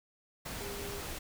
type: tone in noise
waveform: sine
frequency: 403.4 Hz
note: G4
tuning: 50 cents sharp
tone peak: -43 dBFS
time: 0.6-1.01 s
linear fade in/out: 10 ms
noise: pink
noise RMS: -41 dBFS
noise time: 0.45-1.19 s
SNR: -5 dB
effects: none